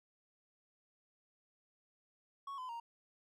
triangle tone with pitch steps, 1108.7 / 1016.7 / 932.3 Hz, C#6 / B5 / A#5, 0 / +50 / 0 cents, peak -40 dBFS, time 2.47-2.8 s, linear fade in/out 5 ms, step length 110 ms, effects none

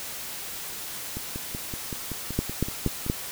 two click trains, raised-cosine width 3 ms, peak -10 / -20 dBFS, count 4 / 11, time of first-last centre 2.39-3.099 / 1.17-3.064 s, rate 4.23 / 5.28 Hz, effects white hiss -36 dBFS RMS until 3.31 s

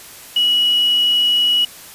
sine tone with quantisation, 2922 Hz, F#7, 22 cents flat, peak -12 dBFS, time 0.36-1.65 s, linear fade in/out 5 ms, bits 5, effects white hiss -38 dBFS RMS until 1.94 s + resampled to 32000 Hz

